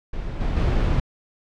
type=noise with level steps; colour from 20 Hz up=brown; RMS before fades=-29 / -23 / -19 dBFS; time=0.13-1 s; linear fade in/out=5 ms; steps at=0.4 / 0.56 s; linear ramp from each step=10 ms; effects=low-pass 4000 Hz 12 dB/octave